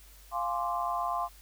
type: chord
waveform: sine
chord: D half-diminished seventh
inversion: first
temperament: equal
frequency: 698.5 / 830.6 / 1046.5 / 1174.7 Hz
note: F5 / Ab5 / C6 / D6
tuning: 0 / 0 / 0 / 0 cents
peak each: -33 / -38 / -32 / -37 dBFS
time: 0.31-1.29 s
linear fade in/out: 50 ms
effects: added 50 Hz sine -53 dBFS peak until 1.41 s + white hiss -57 dBFS RMS until 1.41 s